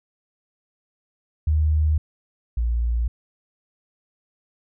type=tone pair in turn; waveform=sine; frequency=77 / 58.41 Hz; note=D#2 / A#1; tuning=-17 / +4 cents; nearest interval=perfect fourth; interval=479 cents; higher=first; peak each=-16 / -19 dBFS; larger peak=first; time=1.47-1.98 / 2.57-3.08 s; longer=neither; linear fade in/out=5 ms; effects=none